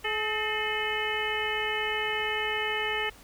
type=harmonic tone with a mistuned harmonic; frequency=428.2 Hz; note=A4; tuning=47 cents flat; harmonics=1 / 2 / 3 / 4 / 5 / 6 / 7; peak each=-34 / -35 / -38 / -33 / -34 / -37 / -34 dBFS; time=0.04-3.1 s; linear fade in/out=10 ms; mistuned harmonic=4; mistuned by=+77 cents; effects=added 50 Hz sine -53 dBFS peak until 3.23 s + pink hiss -53 dBFS RMS until 3.23 s